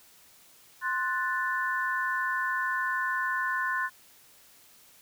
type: chord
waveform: sine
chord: F# diminished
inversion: second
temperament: equal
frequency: 1046.5 / 1480 / 1760 Hz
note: C6 / F#6 / A6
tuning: 0 / 0 / 0 cents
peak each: -31 dBFS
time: 0.81-3.9 s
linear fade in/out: 50 ms
effects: white hiss -57 dBFS RMS until 5.01 s